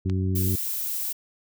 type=harmonic tone; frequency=93.9 Hz; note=F#2; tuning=26 cents sharp; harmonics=1 / 2 / 3 / 4; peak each=-23 / -29 / -33 / -35 dBFS; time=0.05-0.56 s; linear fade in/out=10 ms
type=click; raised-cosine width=0.2 ms; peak=-22 dBFS; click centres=0.098 s
type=noise; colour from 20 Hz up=violet; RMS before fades=-29 dBFS; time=0.35-1.13 s; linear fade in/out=10 ms
effects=none